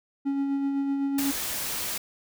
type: tone with tremolo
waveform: triangle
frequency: 277.2 Hz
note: C#4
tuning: in tune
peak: -21 dBFS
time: 0.25-1.32 s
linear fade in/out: 20 ms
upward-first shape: sine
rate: 7.9 Hz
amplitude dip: 30%
type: noise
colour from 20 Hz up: white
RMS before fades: -31 dBFS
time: 1.18-1.98 s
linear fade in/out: 5 ms
effects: none